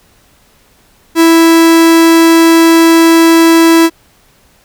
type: tone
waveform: 45% pulse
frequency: 329.6 Hz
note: E4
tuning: in tune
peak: -3 dBFS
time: 1.15-3.9 s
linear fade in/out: 50 ms
effects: pink hiss -48 dBFS RMS until 4.64 s